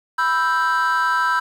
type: chord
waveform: triangle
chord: E minor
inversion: second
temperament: equal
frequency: 987.8 / 1318.5 / 1568 Hz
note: B5 / E6 / G6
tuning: 0 / 0 / 0 cents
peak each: -18 dBFS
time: 0.18-1.4 s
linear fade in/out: 10 ms
effects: tanh soft clip ceiling -10 dBFS + 8-bit